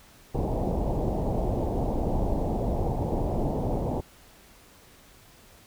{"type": "low-pass noise", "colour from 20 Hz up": "pink", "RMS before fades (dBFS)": -27, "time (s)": [0.34, 4.01], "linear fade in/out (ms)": 10, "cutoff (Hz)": 860, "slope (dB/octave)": 48, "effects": ["pink hiss -54 dBFS RMS until 5.66 s"]}